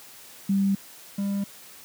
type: tone pair in turn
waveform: sine / triangle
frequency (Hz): 196.5 / 199.47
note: G3 / G3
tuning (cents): +4 / +30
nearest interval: unison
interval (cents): 26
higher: second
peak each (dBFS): -19 / -22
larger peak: first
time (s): 0.49-0.75 / 1.18-1.44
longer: neither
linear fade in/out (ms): 5
effects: white hiss -47 dBFS RMS until 1.84 s + high-pass 100 Hz 12 dB/octave